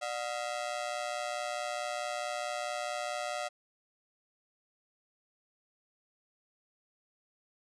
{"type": "ring-modulated tone", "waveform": "sawtooth", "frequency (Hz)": 660, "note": "E5", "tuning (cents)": 2, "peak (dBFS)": -27, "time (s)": [0.01, 3.49], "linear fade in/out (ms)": 20, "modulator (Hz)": 62.3, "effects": ["resampled to 22050 Hz"]}